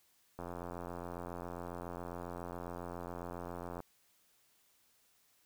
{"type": "click train", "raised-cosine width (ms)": 1, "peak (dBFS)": -29, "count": 299, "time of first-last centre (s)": [0.39, 3.804], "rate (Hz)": 87.3, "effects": ["white hiss -71 dBFS RMS until 5.45 s"]}